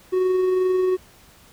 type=tone with amplitude modulation; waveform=triangle; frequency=370 Hz; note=F#4; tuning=in tune; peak=-14 dBFS; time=0.12-0.97 s; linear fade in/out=20 ms; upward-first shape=sine; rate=22.5 Hz; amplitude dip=25%; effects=pink hiss -51 dBFS RMS until 1.52 s